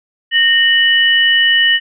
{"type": "tone pair together", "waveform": "sine", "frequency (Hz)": [1845.6, 2960], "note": ["A#6", "F#7"], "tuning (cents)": [-18, 0], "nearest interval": "minor sixth", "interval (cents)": 818, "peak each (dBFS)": -11, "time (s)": [0.31, 1.8], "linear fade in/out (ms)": 50, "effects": []}